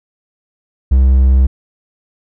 triangle tone, 65.41 Hz, C2, in tune, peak -4 dBFS, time 0.91-1.47 s, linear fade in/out 10 ms, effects none

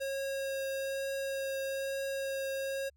square tone with vibrato, 543 Hz, C#5, 36 cents flat, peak -34 dBFS, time 0-2.9 s, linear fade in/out 20 ms, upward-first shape triangle, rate 1.1 Hz, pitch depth 10 cents each way, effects added 70 Hz sine -64 dBFS peak until 2.96 s

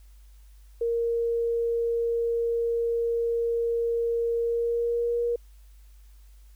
sine tone with pitch glide, 466.2 to 474.1 Hz, A#4 to A#4, 0 to +29 cents, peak -23 dBFS, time 0.81-5.36 s, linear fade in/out 5 ms, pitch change +29 cents, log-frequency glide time 4.4-5.23 s, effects added 50 Hz sine -48 dBFS peak until 6.55 s + white hiss -65 dBFS RMS until 6.55 s

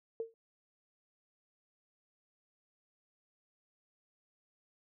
sine tone with exponential decay, 454.5 Hz, A#4, 44 cents flat, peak -31 dBFS, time 0.2-0.34 s, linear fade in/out 1 ms, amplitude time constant 30 ms, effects none

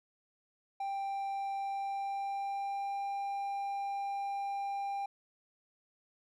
triangle tone with pitch glide, 788 to 796.2 Hz, G5 to G5, +9 to +27 cents, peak -32 dBFS, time 0.8-5.06 s, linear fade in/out 5 ms, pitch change +18 cents, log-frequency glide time 1.6-3.03 s, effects none

